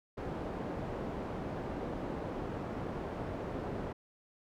white low-pass noise, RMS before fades -39 dBFS, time 0.17-3.93 s, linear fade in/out 10 ms, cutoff 550 Hz, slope 12 dB/octave, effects none

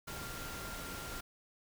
sine tone in noise, 1389 Hz, F6, 10 cents flat, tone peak -48 dBFS, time 0.07-1.21 s, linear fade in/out 10 ms, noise pink, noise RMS -44 dBFS, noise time 0.07-1.21 s, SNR -7 dB, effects none

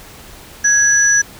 sine tone pair together, 1661.2 / 5920 Hz, G#6 / F#8, 0 / 0 cents, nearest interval octave + minor seventh, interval 2200 cents, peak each -12 dBFS, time 0.64-1.22 s, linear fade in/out 10 ms, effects pink hiss -38 dBFS RMS until 1.39 s

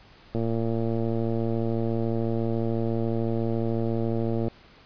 click train, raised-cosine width 2 ms, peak -15 dBFS, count 472, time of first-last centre 0.35-4.482 s, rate 114 Hz, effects pink hiss -53 dBFS RMS until 4.85 s + resampled to 11025 Hz

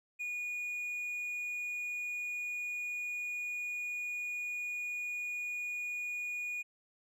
triangle tone, 2451 Hz, D#7, 27 cents flat, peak -34 dBFS, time 0.19-6.63 s, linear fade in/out 20 ms, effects none

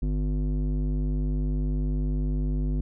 square tone with low-pass filter, 50 Hz, G1, 35 cents sharp, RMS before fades -26 dBFS, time 0.02-2.81 s, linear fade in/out 5 ms, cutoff 260 Hz, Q 1.7, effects none

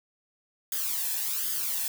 blue noise with flanger, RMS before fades -30 dBFS, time 0.72-1.88 s, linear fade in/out 2 ms, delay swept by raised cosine 0.6 to 1.19 ms, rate 1.3 Hz, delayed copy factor +0.7, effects none

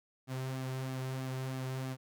sawtooth tone with flanger, 130.81 Hz, C3, in tune, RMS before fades -38 dBFS, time 0.27-1.97 s, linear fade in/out 50 ms, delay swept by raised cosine 2 to 4.2 ms, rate 3.1 Hz, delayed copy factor -0.5, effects none

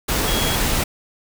sine tone in noise, 3308 Hz, G#7, 8 cents flat, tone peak -26 dBFS, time 0.27-0.56 s, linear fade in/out 10 ms, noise pink, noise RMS -20 dBFS, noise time 0.08-0.84 s, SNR -9 dB, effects none

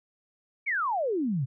sine exponential sweep, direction down, 2334 to 119.7 Hz, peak -25 dBFS, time 0.66-1.46 s, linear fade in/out 20 ms, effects none

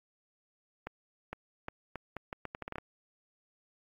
accelerating click train, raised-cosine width 0.5 ms, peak -23 dBFS, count 13, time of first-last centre 0.87-2.783 s, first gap 460 ms, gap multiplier 0.77, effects AAC 48 kbps

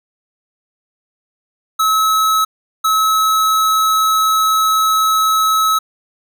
square tone bursts at uneven times, 1292 Hz, E6, 35 cents flat, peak -12 dBFS, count 2, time 1.79-2.45 / 2.84-5.79 s, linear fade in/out 10 ms, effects none

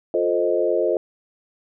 sine chord, F dominant seventh, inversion none, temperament equal with one note detuned, 351.7 / 440 / 523.3 / 622.3 Hz, F4 / A4 / C5 / Eb5, +12 / 0 / 0 / 0 cents, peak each -23 dBFS, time 0.14-0.97 s, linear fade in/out 2 ms, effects none

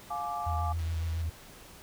sine chord, D diminished, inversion first, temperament just, 704.8 / 845.8 / 1174.7 Hz, F5 / Ab5 / D6, +16 / +31 / 0 cents, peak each -36 dBFS, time 0.1-0.73 s, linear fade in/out 10 ms
sine tone with vibrato, 82.1 Hz, E2, 6 cents flat, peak -29 dBFS, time 0.46-1.3 s, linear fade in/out 10 ms, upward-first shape square, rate 7.2 Hz, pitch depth 29 cents each way
click train, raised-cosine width 0.2 ms, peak -34 dBFS, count 70, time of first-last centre 0.79-1.216 s, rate 162 Hz
effects pink hiss -51 dBFS RMS until 1.82 s

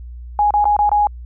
sine tone with dropouts, 830 Hz, G#5, 1 cent flat, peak -11 dBFS, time 0.39-1.07 s, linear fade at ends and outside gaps 1 ms, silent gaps 0.507-0.539 / 0.643-0.654 / 0.766-0.79 / 0.893-0.916 s, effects added 60 Hz sine -30 dBFS peak until 1.25 s

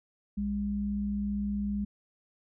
sine tone pair together, 61.39 / 203.6 Hz, B1 / G#3, -10 / -34 cents, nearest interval octave + major sixth, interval 2076 cents, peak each -37 / -29 dBFS, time 0.37-1.85 s, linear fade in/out 10 ms, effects none

